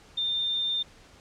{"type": "tone", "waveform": "sine", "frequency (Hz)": 3607, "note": "A7", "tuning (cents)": 42, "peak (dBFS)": -25, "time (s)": [0.17, 0.83], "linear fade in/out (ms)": 10, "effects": ["pink hiss -54 dBFS RMS until 1.2 s", "low-pass 7000 Hz 12 dB/octave"]}